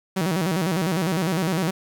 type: tone with vibrato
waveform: sawtooth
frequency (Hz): 174.1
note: F3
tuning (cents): -5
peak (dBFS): -17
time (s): 0.16-1.71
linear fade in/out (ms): 10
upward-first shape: square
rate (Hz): 9.9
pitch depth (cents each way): 150
effects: 8-bit